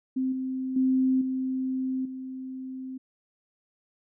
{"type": "tone with level steps", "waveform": "sine", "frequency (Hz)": 260.5, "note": "C4", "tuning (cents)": -7, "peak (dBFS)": [-24, -28, -20, -26, -34], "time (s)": [0.16, 2.98], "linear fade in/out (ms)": 10, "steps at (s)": [0.32, 0.76, 1.21, 2.05], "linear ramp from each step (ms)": 5, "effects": []}